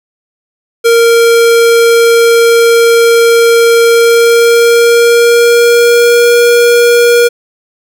square tone with pitch glide, 464.4 to 476.1 Hz, A#4 to A#4, -7 to +37 cents, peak -4 dBFS, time 0.84-7.29 s, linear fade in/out 20 ms, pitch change +44 cents, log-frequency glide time 3.89-6.36 s, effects none

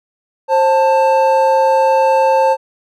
triangle tone pair together, 531 / 885.3 Hz, C5 / A5, +25 / +10 cents, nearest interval major sixth, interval 885 cents, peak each -10 dBFS, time 0.48-2.57 s, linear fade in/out 50 ms, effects none

